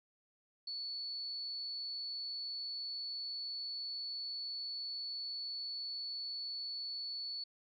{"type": "tone", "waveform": "sine", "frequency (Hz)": 4437, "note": "C#8", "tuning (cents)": 1, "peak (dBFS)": -39, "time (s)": [0.67, 7.44], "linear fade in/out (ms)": 5, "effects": []}